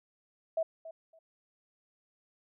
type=tone with echo; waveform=sine; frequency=650 Hz; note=E5; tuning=24 cents flat; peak=-27 dBFS; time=0.57-0.63 s; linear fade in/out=5 ms; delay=280 ms; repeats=2; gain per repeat=-15 dB; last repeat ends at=1.19 s; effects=none